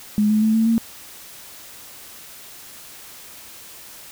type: tone with pitch steps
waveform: sine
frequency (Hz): 210 / 214.4 / 218.9 / 223.5 / 228.2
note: G#3 / A3 / A3 / A3 / A#3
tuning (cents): +19 / -45 / -9 / +27 / -37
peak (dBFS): -14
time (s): 0.18-0.78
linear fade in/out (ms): 0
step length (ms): 120
effects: white hiss -41 dBFS RMS until 4.11 s